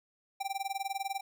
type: tone with tremolo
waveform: square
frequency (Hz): 784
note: G5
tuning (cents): 0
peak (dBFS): -31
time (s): 0.4-1.21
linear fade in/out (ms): 10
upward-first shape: sine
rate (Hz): 20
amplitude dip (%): 95
effects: none